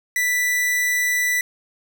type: tone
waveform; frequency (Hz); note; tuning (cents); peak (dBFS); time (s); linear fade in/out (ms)
45% pulse; 1975; B6; 0; -18; 0.16-1.41; 2
effects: none